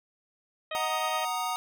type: harmonic tone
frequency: 627 Hz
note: D#5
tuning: 13 cents sharp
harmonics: 1 / 2 / 3 / 4 / 5 / 6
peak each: -35 / -38 / -40 / -41 / -42 / -43 dBFS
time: 0.71-1.25 s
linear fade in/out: 5 ms
type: chord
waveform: square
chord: D# minor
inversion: first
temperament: equal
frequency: 740 / 932.3 / 1244.5 Hz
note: F#5 / A#5 / D#6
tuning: 0 / 0 / 0 cents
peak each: -34 dBFS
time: 0.75-1.56 s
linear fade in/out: 0 ms
effects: none